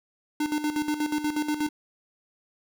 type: tone with tremolo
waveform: square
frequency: 300 Hz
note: D4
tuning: 37 cents sharp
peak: -24 dBFS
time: 0.4-1.69 s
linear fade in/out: 5 ms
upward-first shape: square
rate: 8.3 Hz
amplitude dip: 65%
effects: none